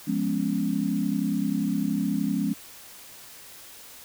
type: chord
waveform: sine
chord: C# dominant seventh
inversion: first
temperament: equal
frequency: 174.61 / 207.7 / 246.9 / 277.2 Hz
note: E#3 / G#3 / B3 / C#4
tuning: 0 / 0 / 0 / 0 cents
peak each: -30 / -27 / -31 / -28 dBFS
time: 0.07-2.54 s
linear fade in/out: 10 ms
effects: white hiss -46 dBFS RMS until 4.04 s